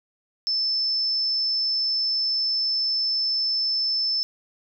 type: tone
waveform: sine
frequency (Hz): 5274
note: E8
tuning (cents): 0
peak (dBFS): -21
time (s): 0.47-4.23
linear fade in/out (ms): 0
effects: none